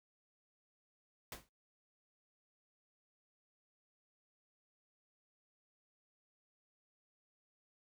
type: noise with exponential decay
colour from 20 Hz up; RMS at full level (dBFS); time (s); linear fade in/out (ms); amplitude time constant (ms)
pink; -42; 1.32-1.49; 2; 35
effects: noise-tail reverb RT60 0.2 s tail -24 dB re dry